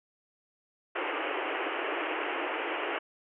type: band-pass noise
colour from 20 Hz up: pink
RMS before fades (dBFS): -33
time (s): 0.95-2.99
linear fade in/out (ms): 10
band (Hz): 300 to 3000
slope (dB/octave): 96
effects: none